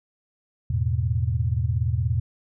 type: chord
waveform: sine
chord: E major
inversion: none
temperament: equal with one note detuned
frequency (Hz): 82.41 / 106.56 / 123.47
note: E2 / G#2 / B2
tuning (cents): 0 / +45 / 0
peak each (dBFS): -25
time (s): 0.7-2.2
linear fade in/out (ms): 5
effects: none